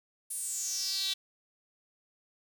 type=tone with high-pass filter sweep; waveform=sawtooth; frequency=386.6 Hz; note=G4; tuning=24 cents flat; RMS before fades=-34 dBFS; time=0.3-1.14 s; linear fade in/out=10 ms; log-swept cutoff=10000 to 3600 Hz; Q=5.9; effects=none